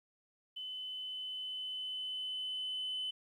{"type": "tone with level ramp", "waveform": "sine", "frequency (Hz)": 3025, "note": "F#7", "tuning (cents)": 38, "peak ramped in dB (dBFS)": [-40, -34], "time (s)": [0.56, 3.11], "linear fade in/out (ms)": 10, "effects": ["tanh soft clip ceiling -32 dBFS", "12-bit"]}